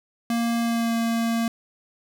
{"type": "tone with pitch glide", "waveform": "square", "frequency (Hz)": [233.1, 229.9], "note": ["A#3", "A#3"], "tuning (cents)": [0, -24], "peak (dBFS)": -22, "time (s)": [0.3, 1.48], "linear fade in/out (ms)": 2, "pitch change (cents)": -24, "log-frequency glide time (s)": [0.61, 0.95], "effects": []}